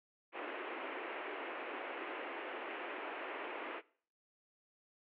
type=band-pass noise; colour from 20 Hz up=pink; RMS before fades=-44 dBFS; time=0.32-3.82 s; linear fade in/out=50 ms; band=300 to 2800 Hz; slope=48 dB/octave; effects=noise-tail reverb RT60 0.5 s tail -21 dB re dry